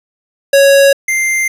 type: tone pair in turn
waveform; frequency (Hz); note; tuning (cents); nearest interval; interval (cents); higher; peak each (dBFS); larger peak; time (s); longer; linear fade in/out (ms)
square; 554.4 / 2093; C#5 / C7; 0 / 0; octave + major seventh; 2300; second; -5 / -12; first; 0.53-0.93 / 1.08-1.48; neither; 5
effects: resampled to 32000 Hz + 7-bit